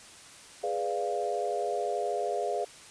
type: chord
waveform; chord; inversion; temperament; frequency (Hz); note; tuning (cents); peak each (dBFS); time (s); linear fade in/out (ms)
sine; G# diminished seventh; none; equal; 415.3 / 493.9 / 587.3 / 698.5; G#4 / B4 / D5 / F5; 0 / 0 / 0 / 0; -33 / -35 / -35 / -32; 0.63-2.65; 10
effects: white hiss -50 dBFS RMS until 2.9 s + resampled to 22050 Hz